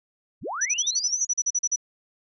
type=linear sweep; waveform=sine; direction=up; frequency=31.35 to 6840 Hz; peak=-28 dBFS; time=0.41-1.27 s; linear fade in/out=50 ms
type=tone bursts; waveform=sine; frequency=5910 Hz; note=F#8; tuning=3 cents flat; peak=-20 dBFS; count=14; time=0.61-1.761 s; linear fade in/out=10 ms; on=46 ms; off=39 ms
effects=none

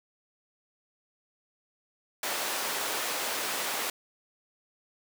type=high-pass noise; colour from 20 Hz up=pink; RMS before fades=-32 dBFS; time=2.23-3.9 s; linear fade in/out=2 ms; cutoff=520 Hz; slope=12 dB/octave; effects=none

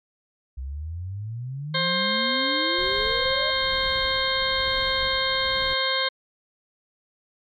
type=exponential sweep; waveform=sine; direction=up; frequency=62.9 to 622.3 Hz; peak=-29 dBFS; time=0.57-3.51 s; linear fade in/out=10 ms
type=harmonic tone; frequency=529 Hz; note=C5; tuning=19 cents sharp; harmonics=1 / 2 / 3 / 4 / 6 / 7 / 8; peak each=-29 / -29 / -29 / -29 / -29 / -29 / -29 dBFS; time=1.74-6.09 s; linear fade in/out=10 ms
type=noise with tremolo; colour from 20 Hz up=brown; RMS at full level=-36 dBFS; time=2.78-5.74 s; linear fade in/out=5 ms; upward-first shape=triangle; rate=1.1 Hz; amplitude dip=60%
effects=MP3 96 kbps

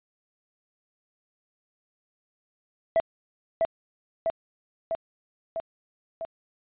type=tone with echo; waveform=sine; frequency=659 Hz; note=E5; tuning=1 cent flat; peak=-15 dBFS; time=2.96-3 s; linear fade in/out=0 ms; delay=650 ms; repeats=5; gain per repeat=-3 dB; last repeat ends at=6.25 s; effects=tanh soft clip ceiling -17 dBFS + resampled to 8000 Hz

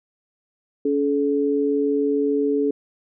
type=tone pair together; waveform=sine; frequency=282.5 / 429.7 Hz; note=C#4 / A4; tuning=+33 / -41 cents; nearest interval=perfect fifth; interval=726 cents; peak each=-21 / -20 dBFS; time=0.85-2.71 s; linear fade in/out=5 ms; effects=none

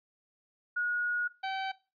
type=tone pair in turn; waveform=sine / sawtooth; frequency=1448 / 769.2 Hz; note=F#6 / G5; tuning=-38 / -33 cents; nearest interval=major seventh; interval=1095 cents; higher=first; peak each=-28 dBFS; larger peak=neither; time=0.76-1.28 / 1.43-1.72 s; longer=first; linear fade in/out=10 ms; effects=noise-tail reverb RT60 0.3 s tail -19 dB re dry + resampled to 11025 Hz

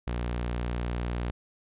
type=tone; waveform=sawtooth; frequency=59.8 Hz; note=A#1; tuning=45 cents sharp; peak=-25 dBFS; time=0.07-1.31 s; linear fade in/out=5 ms; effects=resampled to 8000 Hz

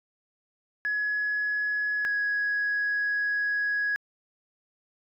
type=tone pair in turn; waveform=sine; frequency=1687 / 1666.7 Hz; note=G#6 / G#6; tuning=+27 / +6 cents; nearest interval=unison; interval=21 cents; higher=first; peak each=-24 / -23 dBFS; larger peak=second; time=0.85-2.05 / 2.05-3.96 s; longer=second; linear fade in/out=0 ms; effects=tanh soft clip ceiling -21 dBFS

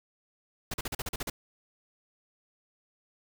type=noise bursts; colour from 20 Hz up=pink; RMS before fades=-34 dBFS; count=9; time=0.71-1.3 s; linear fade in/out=5 ms; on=30 ms; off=40 ms; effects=none

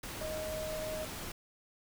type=tone in noise; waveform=sine; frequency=624 Hz; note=D#5; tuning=5 cents sharp; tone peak=-37 dBFS; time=0.21-1.05 s; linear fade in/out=5 ms; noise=pink; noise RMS=-42 dBFS; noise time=0.03-1.32 s; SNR=+2 dB; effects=none

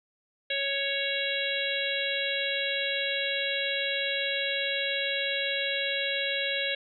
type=harmonic tone; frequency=554.4 Hz; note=C#5; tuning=in tune; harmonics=1 / 3 / 4 / 5 / 6 / 7; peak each=-34 / -34 / -34 / -34 / -34 / -34 dBFS; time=0.5-6.75 s; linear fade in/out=5 ms; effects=none

